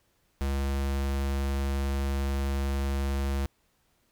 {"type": "tone", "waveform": "square", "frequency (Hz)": 68.8, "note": "C#2", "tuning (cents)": -12, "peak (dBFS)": -27, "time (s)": [0.41, 3.46], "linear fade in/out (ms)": 0, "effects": ["pink hiss -70 dBFS RMS until 4.11 s"]}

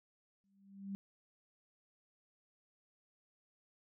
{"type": "tone with exponential growth", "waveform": "sine", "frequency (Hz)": 196.7, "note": "G3", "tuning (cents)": 6, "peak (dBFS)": -37, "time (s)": [0.44, 0.95], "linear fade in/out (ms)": 0, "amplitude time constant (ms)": 110, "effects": []}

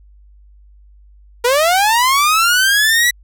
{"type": "linear sweep", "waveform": "sawtooth", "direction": "up", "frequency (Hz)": [465.4, 1971], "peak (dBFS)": -7, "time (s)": [1.44, 3.11], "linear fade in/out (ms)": 10, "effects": ["added 50 Hz sine -42 dBFS peak until 3.23 s"]}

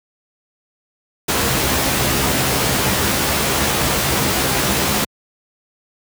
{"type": "noise with comb filter", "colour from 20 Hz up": "pink", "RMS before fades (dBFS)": -17, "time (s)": [1.28, 5.05], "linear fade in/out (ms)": 10, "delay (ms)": 15, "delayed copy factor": 0.55, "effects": ["high-pass 80 Hz 12 dB/octave"]}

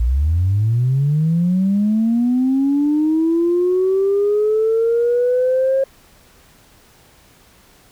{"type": "linear sweep", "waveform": "sine", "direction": "up", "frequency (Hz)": [55, 541], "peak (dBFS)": -12, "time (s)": [0, 5.84], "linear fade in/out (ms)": 5, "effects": ["tanh soft clip ceiling -9 dBFS", "pink hiss -50 dBFS RMS until 7.91 s"]}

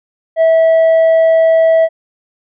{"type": "tone with tanh clipping", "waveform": "sine", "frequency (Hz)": 651, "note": "E5", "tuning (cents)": -22, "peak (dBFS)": -7, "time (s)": [0.36, 1.89], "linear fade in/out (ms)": 50, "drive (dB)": 3, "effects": []}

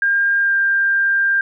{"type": "tone with pitch glide", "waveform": "sine", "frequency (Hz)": [1606, 1592.1], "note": ["G6", "G6"], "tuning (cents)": [41, 26], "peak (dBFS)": -13, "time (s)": [0.02, 1.41], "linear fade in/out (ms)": 2, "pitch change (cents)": -15, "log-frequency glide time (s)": [0.4, 0.54], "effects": []}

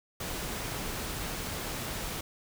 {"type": "noise", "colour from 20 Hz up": "pink", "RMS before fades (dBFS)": -36, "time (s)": [0.2, 2.21], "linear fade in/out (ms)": 5, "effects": []}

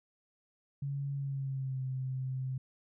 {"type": "tone with pitch glide", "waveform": "sine", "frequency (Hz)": [140, 130.62], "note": ["C#3", "C3"], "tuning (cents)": [18, -3], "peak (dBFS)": -33, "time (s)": [0.82, 2.58], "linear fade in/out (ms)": 5, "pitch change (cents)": -121, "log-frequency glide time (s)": [1.14, 1.82], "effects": []}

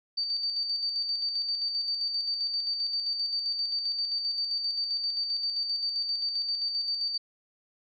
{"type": "tone with tremolo", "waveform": "sine", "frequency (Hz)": 4606, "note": "D8", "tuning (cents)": -34, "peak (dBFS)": -26, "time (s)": [0.17, 7.18], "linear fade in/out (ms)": 10, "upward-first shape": "square", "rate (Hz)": 7.6, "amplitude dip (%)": 40, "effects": []}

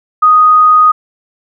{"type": "tone", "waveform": "sine", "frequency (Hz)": 1244.5, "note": "D#6", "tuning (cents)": 0, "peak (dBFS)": -3, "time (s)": [0.22, 0.92], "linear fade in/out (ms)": 10, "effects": []}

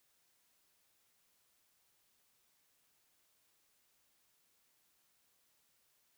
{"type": "silence", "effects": ["white hiss -75 dBFS RMS until 6.17 s"]}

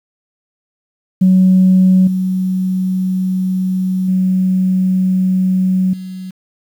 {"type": "tone with level steps", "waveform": "sine", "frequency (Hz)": 186.3, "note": "F#3", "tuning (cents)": 12, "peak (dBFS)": [-5, -13, -10, -24], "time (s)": [1.21, 6.31], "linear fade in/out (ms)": 10, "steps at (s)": [2.07, 4.08, 5.93], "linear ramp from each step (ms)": 5, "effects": ["tanh soft clip ceiling -2 dBFS", "7-bit"]}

